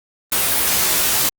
white noise with comb filter, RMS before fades -17 dBFS, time 0.32-1.29 s, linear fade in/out 2 ms, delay 16 ms, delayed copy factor +0.7, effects Opus 32 kbps

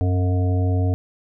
harmonic tone with a mistuned harmonic, 90.2 Hz, F#2, 44 cents flat, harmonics 1 / 3 / 5 / 7 / 8, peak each -17 / -27 / -31 / -34 / -35 dBFS, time 0.01-0.94 s, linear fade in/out 0 ms, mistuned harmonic 1, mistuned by +70 cents, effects none

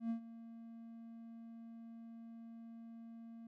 triangle tone with ADSR envelope, 229.1 Hz, A#3, 30 cents flat, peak -32 dBFS, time 0-3.47 s, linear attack 100 ms, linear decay 99 ms, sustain -16 dB, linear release 3 ms, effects none

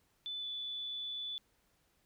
sine tone with pitch glide, 3500 to 3472 Hz, A7 to A7, -10 to -24 cents, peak -38 dBFS, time 0.26-1.38 s, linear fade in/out 0 ms, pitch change -14 cents, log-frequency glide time 0.4-0.45 s, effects pink hiss -74 dBFS RMS until 2.05 s

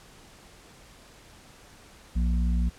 harmonic tone, 59.7 Hz, A#1, 42 cents sharp, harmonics 1 / 3 / 4, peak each -22 / -31 / -37 dBFS, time 2.15-2.7 s, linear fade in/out 20 ms, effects pink hiss -52 dBFS RMS until 2.78 s + low-pass 10000 Hz 12 dB/octave

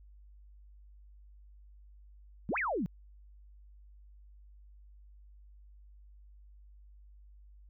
sine exponential two-way sweep, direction up then down, 157.5 to 2597 to 157.5 Hz, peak -30 dBFS, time 2.49-2.86 s, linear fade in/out 0 ms, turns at 2.58 s, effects added 50 Hz sine -53 dBFS peak until 7.69 s

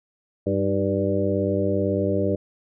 harmonic tone with a mistuned harmonic, 98 Hz, G2, in tune, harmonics 1 / 2 / 3 / 4 / 5 / 6, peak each -27 / -27 / -27 / -27 / -27 / -27 dBFS, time 0.46-2.36 s, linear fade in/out 10 ms, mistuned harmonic 3, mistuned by +58 cents, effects none

